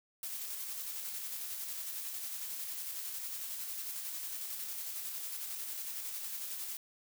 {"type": "noise with tremolo", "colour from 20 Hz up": "blue", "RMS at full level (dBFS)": -40, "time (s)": [0.23, 6.77], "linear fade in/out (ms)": 2, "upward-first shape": "square", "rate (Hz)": 11, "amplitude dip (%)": 25, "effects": []}